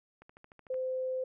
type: click train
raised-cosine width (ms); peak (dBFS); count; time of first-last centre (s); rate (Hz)
0.5; -38; 8; 0.22-0.742; 13.4
type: tone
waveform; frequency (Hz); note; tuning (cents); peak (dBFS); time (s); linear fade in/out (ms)
sine; 516; C5; -24; -31; 0.7-1.24; 5
effects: none